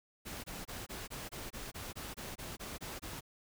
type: noise bursts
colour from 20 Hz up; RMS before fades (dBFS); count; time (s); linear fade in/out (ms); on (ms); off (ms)
pink; -44; 14; 0.25-3.209; 20; 190; 23
effects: none